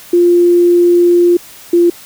sine tone pair in turn, 349.2 / 345.6 Hz, F4 / F4, 0 / -18 cents, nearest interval unison, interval 18 cents, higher first, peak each -5 dBFS, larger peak neither, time 0.13-1.37 / 1.73-1.9 s, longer first, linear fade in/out 5 ms, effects white hiss -36 dBFS RMS until 2.05 s

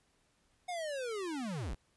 square linear sweep, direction down, 734 to 32.7 Hz, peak -37 dBFS, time 0.68-1.75 s, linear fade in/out 10 ms, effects pink hiss -73 dBFS RMS until 1.96 s + resampled to 24000 Hz

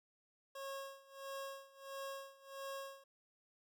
25% pulse tone with tremolo, 546 Hz, C#5, 26 cents flat, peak -39 dBFS, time 0.55-3.04 s, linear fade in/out 5 ms, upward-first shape sine, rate 1.5 Hz, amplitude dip 90%, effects none

